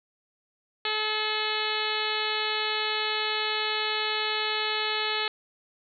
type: harmonic tone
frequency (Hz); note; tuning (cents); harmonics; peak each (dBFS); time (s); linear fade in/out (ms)
430; A4; -40; 1 / 2 / 3 / 4 / 5 / 6 / 7 / 8 / 9 / 10; -35 / -35 / -35 / -35 / -35 / -35 / -35 / -35 / -35 / -35; 0.85-5.28; 2
effects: none